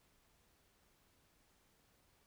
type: silence
effects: pink hiss -73 dBFS RMS until 2.26 s